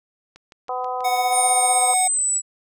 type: click train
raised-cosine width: 0.2 ms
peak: -27 dBFS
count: 10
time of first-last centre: 0.36-1.814 s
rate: 6.19 Hz
type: harmonic tone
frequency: 251.9 Hz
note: B3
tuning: 34 cents sharp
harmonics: 2 / 3 / 4 / 5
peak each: -30 / -26 / -29 / -33 dBFS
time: 0.69-1.94 s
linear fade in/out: 2 ms
type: tone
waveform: square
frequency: 740 Hz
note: F#5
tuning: in tune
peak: -20 dBFS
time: 1.04-2.08 s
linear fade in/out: 10 ms
type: exponential sweep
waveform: sine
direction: down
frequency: 9060 to 7820 Hz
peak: -18 dBFS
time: 1.31-2.42 s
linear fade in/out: 50 ms
effects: none